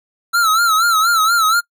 square tone with vibrato, 1335 Hz, E6, 22 cents sharp, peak -12 dBFS, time 0.33-1.61 s, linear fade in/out 20 ms, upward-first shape sine, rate 4.2 Hz, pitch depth 97 cents each way, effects noise-tail reverb RT60 0.1 s tail -24 dB re dry

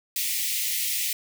white high-pass noise, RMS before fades -27 dBFS, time 0.16-1.13 s, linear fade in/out 2 ms, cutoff 1900 Hz, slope 96 dB/octave, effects none

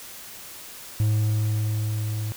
triangle tone with level ramp, 107.4 Hz, A2, 41 cents flat, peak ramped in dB -16 to -24 dBFS, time 1-2.32 s, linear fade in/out 0 ms, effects white hiss -41 dBFS RMS until 2.36 s

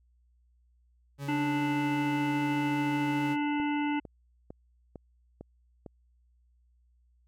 40% pulse tone with vibrato, 140 Hz, C#3, 18 cents sharp, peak -34 dBFS, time 1.18-3.37 s, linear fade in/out 50 ms, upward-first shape sine, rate 5.1 Hz, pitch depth 9 cents each way
harmonic tone, 293.7 Hz, D4, in tune, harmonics 1 / 3 / 5 / 7 / 9 / 10, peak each -28 / -34 / -42 / -40 / -42 / -48 dBFS, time 1.28-4 s, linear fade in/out 10 ms
click train, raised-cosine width 2 ms, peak -29 dBFS, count 6, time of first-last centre 3.6-5.862 s, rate 2.21 Hz
effects added 60 Hz sine -63 dBFS peak until 7.27 s

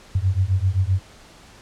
sine beating tone pair, 90.7 / 98.4 Hz, F#2 / G2, -34 / +7 cents, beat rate 7.7 Hz, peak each -20 / -20 dBFS, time 0.15-1 s, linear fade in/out 5 ms, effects pink hiss -47 dBFS RMS until 1.61 s + low-pass 8000 Hz 12 dB/octave

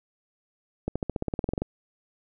accelerating click train, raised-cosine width 2 ms, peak -14 dBFS, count 14, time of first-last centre 0.88-1.62 s, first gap 76 ms, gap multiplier 0.95, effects none

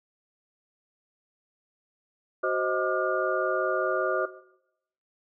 sine tone cluster, 373.5 / 524 / 629 / 1193 / 1426 Hz, F#4 / C5 / D#5 / D6 / F6, +16 / +2 / +19 / +27 / +36 cents, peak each -30 dBFS, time 2.43-4.26 s, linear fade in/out 10 ms, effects noise-tail reverb RT60 0.8 s tail -17 dB re dry

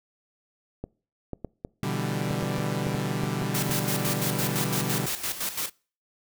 clicks, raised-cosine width 2 ms, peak -19 dBFS, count 12, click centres 0.84 / 1.333 / 1.447 / 1.649 / 2.31 / 2.427 / 2.583 / 2.868 / 2.95 / 3.235 / 3.421 / 3.696 s
sawtooth chord, E minor seventh, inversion second, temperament equal, 123.47 / 146.83 / 164.81 / 196 Hz, B2 / D3 / E3 / G3, 0 / 0 / 0 / 0 cents, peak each -28 / -27 / -31 / -28 dBFS, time 1.83-5.06 s, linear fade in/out 0 ms
white noise with tremolo, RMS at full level -29 dBFS, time 3.54-5.7 s, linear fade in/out 10 ms, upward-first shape square, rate 5.9 Hz, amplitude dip 65%
effects noise-tail reverb RT60 0.4 s tail -25 dB re dry

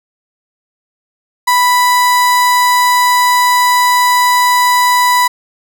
35% pulse tone, 987.8 Hz, B5, in tune, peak -6 dBFS, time 1.47-5.28 s, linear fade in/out 10 ms, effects none

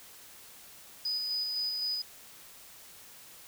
triangle tone with tremolo, 4978 Hz, D#8, in tune, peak -27 dBFS, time 1.05-2.02 s, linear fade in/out 5 ms, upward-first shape square, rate 3.9 Hz, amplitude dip 30%, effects tanh soft clip ceiling -26 dBFS + white hiss -52 dBFS RMS until 3.47 s

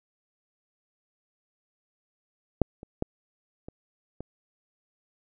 clicks, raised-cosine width 2 ms, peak -6 / -28 / -13 / -26 / -23 dBFS, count 5, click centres 2.617 / 2.831 / 3.024 / 3.685 / 4.206 s, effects none

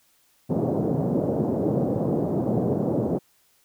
pink band-pass noise, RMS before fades -24 dBFS, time 0.49-3.19 s, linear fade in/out 20 ms, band 130 to 600 Hz, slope 24 dB/octave, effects white hiss -63 dBFS RMS until 3.64 s

